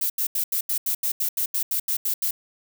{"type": "noise bursts", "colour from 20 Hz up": "violet", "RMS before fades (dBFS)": -24, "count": 14, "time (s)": [0.01, 2.309], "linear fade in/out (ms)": 5, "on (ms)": 89, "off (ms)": 81, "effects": []}